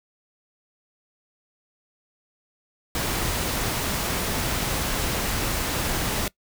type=noise; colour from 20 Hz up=pink; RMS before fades=-26 dBFS; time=2.95-6.28 s; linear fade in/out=2 ms; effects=noise-tail reverb RT60 0.1 s tail -21 dB re dry